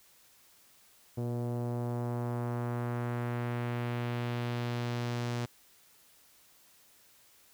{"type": "tone with low-pass filter sweep", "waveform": "sawtooth", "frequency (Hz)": 120, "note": "B2", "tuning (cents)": -49, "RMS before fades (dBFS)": -34, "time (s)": [1.17, 5.46], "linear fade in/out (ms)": 10, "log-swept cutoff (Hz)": [530, 6600], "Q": 1.1, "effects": ["white hiss -62 dBFS RMS until 7.53 s"]}